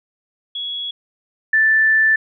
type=tone pair in turn; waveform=sine; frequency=3352 / 1762.4 Hz; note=G#7 / A6; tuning=+15 / +2 cents; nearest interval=major seventh; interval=1113 cents; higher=first; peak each=-23 / -11 dBFS; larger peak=second; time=0.55-0.91 / 1.53-2.16 s; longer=second; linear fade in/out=5 ms; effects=none